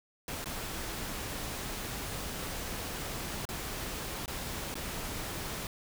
pink noise with dropouts, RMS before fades -38 dBFS, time 0.28-5.67 s, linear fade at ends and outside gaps 1 ms, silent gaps 0.443-0.458 / 3.453-3.489 / 4.259-4.279 / 4.742-4.754 s, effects none

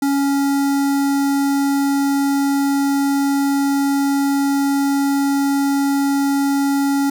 square tone with notch filter, 278.6 Hz, C#4, 9 cents sharp, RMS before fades -17 dBFS, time 0.02-7.1 s, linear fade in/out 5 ms, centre 2800 Hz, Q 1, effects none

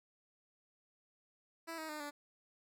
10% pulse tone with pitch steps, 329.6 / 316.2 / 303.3 / 290.9 Hz, E4 / D#4 / D#4 / D4, 0 / +28 / -44 / -16 cents, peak -34 dBFS, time 1.67-2.11 s, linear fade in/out 20 ms, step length 110 ms, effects none

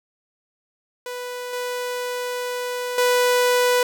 sawtooth tone with level steps, 493.9 Hz, B4, in tune, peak -25 / -21 / -12 dBFS, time 1.06-3.83 s, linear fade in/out 2 ms, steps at 1.53 / 2.98 s, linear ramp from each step 2 ms, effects none

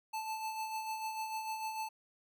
square tone with tremolo, 877 Hz, A5, 6 cents flat, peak -36 dBFS, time 0.13-1.89 s, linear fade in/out 10 ms, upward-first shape sine, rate 6.7 Hz, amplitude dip 45%, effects none

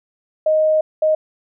sine tone bursts at uneven times, 623 Hz, D#5, 2 cents sharp, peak -12 dBFS, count 2, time 0.46-0.81 / 1.02-1.15 s, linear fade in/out 5 ms, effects none

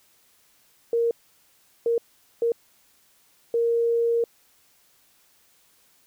sine tone bursts at uneven times, 466.2 Hz, A#4, in tune, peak -19 dBFS, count 4, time 0.93-1.11 / 1.86-1.98 / 2.42-2.52 / 3.54-4.24 s, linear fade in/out 2 ms, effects white hiss -61 dBFS RMS until 6.06 s

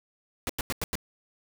pink noise bursts, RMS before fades -30 dBFS, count 5, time 0.47-0.954 s, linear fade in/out 0 ms, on 24 ms, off 91 ms, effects none

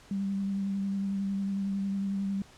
sine tone with vibrato, 196.6 Hz, G3, 5 cents sharp, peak -28 dBFS, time 0.11-2.42 s, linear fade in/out 2 ms, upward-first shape sine, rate 11 Hz, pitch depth 18 cents each way, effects pink hiss -55 dBFS RMS until 2.57 s + low-pass 8000 Hz 12 dB/octave

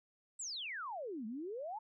sine exponential two-way sweep, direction down then up, 8210 to 207.7 to 908 Hz, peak -40 dBFS, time 0.39-1.79 s, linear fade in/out 10 ms, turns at 1.26 s, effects none

